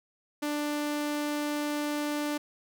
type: tone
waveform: sawtooth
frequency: 295.2 Hz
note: D4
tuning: 9 cents sharp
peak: -25 dBFS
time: 0.42-2.38 s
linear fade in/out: 10 ms
effects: none